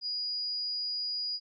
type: tone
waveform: sine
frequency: 4893 Hz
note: D#8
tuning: 30 cents flat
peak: -31 dBFS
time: 0.01-1.4 s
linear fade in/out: 50 ms
effects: none